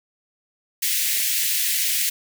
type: high-pass noise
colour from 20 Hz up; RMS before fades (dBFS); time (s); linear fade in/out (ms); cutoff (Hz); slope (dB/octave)
white; -22; 0.82-2.1; 10; 1800; 48
effects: none